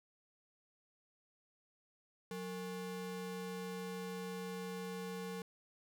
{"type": "ring-modulated tone", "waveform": "square", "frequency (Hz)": 319.6, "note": "D#4", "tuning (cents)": 47, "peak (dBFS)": -39, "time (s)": [2.31, 5.42], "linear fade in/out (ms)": 2, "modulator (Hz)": 137, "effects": []}